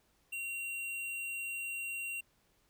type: tone with hard clipping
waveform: sine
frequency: 2751 Hz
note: F7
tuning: 27 cents flat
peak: -38 dBFS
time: 0.32-2.21 s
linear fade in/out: 10 ms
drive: 16 dB
effects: pink hiss -72 dBFS RMS until 2.69 s